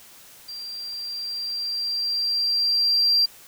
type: tone with level ramp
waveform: sine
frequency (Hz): 4729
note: D8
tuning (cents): +11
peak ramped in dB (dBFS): -33 to -14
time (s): 0.48-3.26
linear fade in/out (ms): 10
effects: tanh soft clip ceiling -12 dBFS + white hiss -48 dBFS RMS until 3.47 s